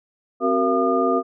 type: tone cluster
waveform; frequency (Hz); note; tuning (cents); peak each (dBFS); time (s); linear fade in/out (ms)
sine; 262.9 / 377.5 / 466 / 679 / 1213; C4 / F#4 / A#4 / F5 / D#6; +8 / +35 / -1 / -49 / -44; -23; 0.4-1.23; 50
effects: none